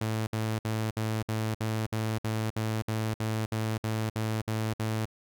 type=tone bursts; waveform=sawtooth; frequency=110 Hz; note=A2; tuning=in tune; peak=-24 dBFS; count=16; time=0.01-5.055 s; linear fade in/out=5 ms; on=260 ms; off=59 ms; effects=none